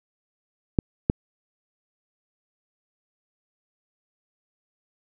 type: clicks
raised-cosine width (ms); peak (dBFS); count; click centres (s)
3; -5; 2; 0.788 / 1.099
effects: none